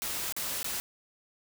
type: noise with dropouts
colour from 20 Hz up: white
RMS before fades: -34 dBFS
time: 0.02-0.8 s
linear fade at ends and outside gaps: 0 ms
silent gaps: 0.324-0.365 / 0.63-0.644 s
effects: none